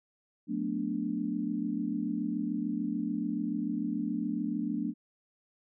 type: chord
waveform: sine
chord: B minor seventh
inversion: second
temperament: equal with one note detuned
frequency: 180.98 / 220 / 246.9 / 293.7 Hz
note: F#3 / A3 / B3 / D4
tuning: -38 / 0 / 0 / 0 cents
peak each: -38 / -34 / -36 / -34 dBFS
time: 0.47-4.94 s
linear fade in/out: 50 ms
effects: none